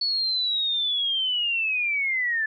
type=linear sweep; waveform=sine; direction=down; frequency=4435 to 1728 Hz; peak=-22 dBFS; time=0.01-2.46 s; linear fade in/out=5 ms; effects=none